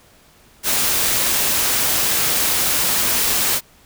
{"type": "noise", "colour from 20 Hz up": "white", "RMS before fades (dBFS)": -18, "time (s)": [0.63, 3.61], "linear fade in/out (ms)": 50, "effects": ["pink hiss -51 dBFS RMS until 3.85 s"]}